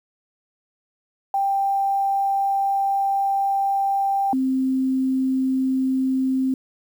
sine tone pair in turn, 788 / 262.2 Hz, G5 / C4, +9 / +4 cents, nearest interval octave + perfect fifth, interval 1905 cents, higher first, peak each -18 dBFS, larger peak neither, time 1.34-4.33 / 4.33-6.54 s, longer first, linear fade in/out 2 ms, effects 8-bit

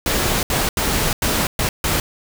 pink noise bursts at uneven times, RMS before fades -19 dBFS, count 6, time 0.06-0.43 / 0.5-0.69 / 0.77-1.13 / 1.22-1.47 / 1.59-1.69 / 1.84-2 s, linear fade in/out 2 ms, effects none

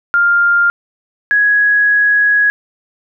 sine tone pair in turn, 1400 / 1668.3 Hz, F6 / G#6, +4 / +7 cents, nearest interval minor third, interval 303 cents, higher second, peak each -8 dBFS, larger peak neither, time 0.14-0.7 / 1.31-2.5 s, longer second, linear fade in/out 0 ms, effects none

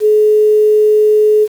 sine tone with quantisation, 425.8 Hz, G#4, 43 cents sharp, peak -6 dBFS, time 0-1.48 s, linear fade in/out 50 ms, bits 6, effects none

